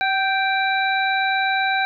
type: harmonic tone with a mistuned harmonic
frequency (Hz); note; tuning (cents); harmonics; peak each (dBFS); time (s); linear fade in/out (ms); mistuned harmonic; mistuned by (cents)
784; G5; 0; 1 / 2 / 3 / 5; -21 / -22 / -25 / -28; 0.01-1.85; 0; 1; -35
effects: none